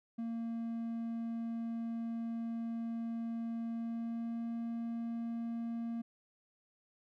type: tone with pitch glide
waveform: triangle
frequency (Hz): 230 to 231.7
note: A#3 to A#3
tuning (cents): -23 to -10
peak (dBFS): -34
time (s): 0.18-6.02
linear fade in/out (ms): 10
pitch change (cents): +13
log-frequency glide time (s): 3.73-4.48
effects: none